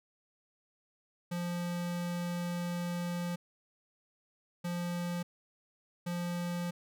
square tone bursts at uneven times, 174.61 Hz, F3, in tune, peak -34 dBFS, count 3, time 1.31-3.36 / 4.64-5.23 / 6.06-6.71 s, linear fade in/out 10 ms, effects none

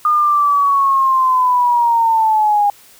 sine linear sweep, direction down, 1223 to 812 Hz, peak -10 dBFS, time 0.05-2.7 s, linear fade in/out 2 ms, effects white hiss -45 dBFS RMS until 2.99 s

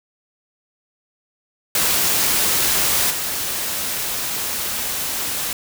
white noise with level steps, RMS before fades -18 / -24 dBFS, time 1.75-5.53 s, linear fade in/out 2 ms, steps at 3.1 s, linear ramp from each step 10 ms, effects none

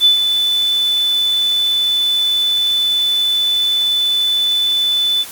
sine tone with ADSR envelope, 3499 Hz, A7, 10 cents flat, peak -5 dBFS, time 0-5.25 s, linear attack 50 ms, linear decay 120 ms, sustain -7 dB, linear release 41 ms, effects white hiss -32 dBFS RMS until 5.31 s + MP3 96 kbps

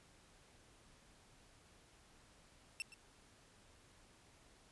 sawtooth tone with echo, 2692 Hz, E7, 36 cents sharp, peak -36 dBFS, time 2.8-2.82 s, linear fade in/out 0 ms, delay 120 ms, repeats 1, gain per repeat -15 dB, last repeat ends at 2.94 s, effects pink hiss -66 dBFS RMS until 4.71 s + resampled to 24000 Hz

